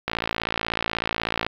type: click train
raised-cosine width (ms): 0.3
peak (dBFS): -7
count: 79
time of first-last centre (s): 0.08-1.465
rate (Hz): 56.3
effects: low-pass 5000 Hz 12 dB/octave + 7-bit